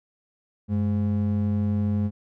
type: ring-modulated tone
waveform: triangle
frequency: 153.2 Hz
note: D#3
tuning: 27 cents flat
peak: -16 dBFS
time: 0.68-2.11 s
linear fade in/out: 50 ms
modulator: 56.1 Hz
effects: none